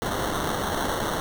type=noise with sample-and-hold; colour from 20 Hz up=white; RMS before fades=-27 dBFS; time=0.02-1.2 s; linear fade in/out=0 ms; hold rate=2450 Hz; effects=none